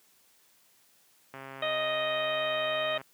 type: click train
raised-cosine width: 0.5 ms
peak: -28 dBFS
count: 227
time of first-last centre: 1.34-3.014 s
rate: 135 Hz
type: harmonic tone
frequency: 622.3 Hz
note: D#5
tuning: in tune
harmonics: 1 / 2 / 3 / 4 / 5 / 6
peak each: -30 / -36 / -36 / -38 / -37 / -39 dBFS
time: 1.62-2.98 s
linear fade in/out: 5 ms
effects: white hiss -64 dBFS RMS until 3.13 s + high-pass 100 Hz 12 dB/octave